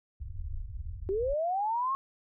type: low-pass noise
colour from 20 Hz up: pink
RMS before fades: -38 dBFS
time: 0.2-1.34 s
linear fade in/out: 5 ms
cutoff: 100 Hz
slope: 48 dB/octave
type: linear sweep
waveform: sine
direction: up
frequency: 370 to 1100 Hz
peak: -27 dBFS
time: 1.09-1.95 s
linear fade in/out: 0 ms
effects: none